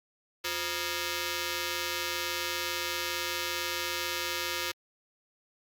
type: ring-modulated tone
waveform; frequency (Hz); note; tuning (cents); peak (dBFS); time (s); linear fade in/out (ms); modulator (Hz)
5% pulse; 437.8; A4; -9; -16; 0.44-4.72; 10; 793
effects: high-pass 150 Hz 12 dB/octave + Opus 48 kbps